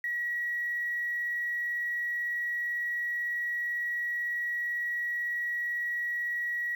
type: tone with quantisation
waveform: sine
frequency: 1917 Hz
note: A#6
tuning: 48 cents sharp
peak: -29 dBFS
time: 0.04-6.75 s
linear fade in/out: 2 ms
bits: 9
effects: none